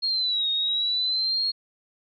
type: exponential two-way sweep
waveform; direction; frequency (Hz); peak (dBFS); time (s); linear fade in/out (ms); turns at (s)
sine; down then up; 4300 to 3715 to 4300; -22; 0.02-1.52; 20; 0.5
effects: none